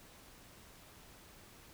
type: silence
effects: pink hiss -58 dBFS RMS until 1.73 s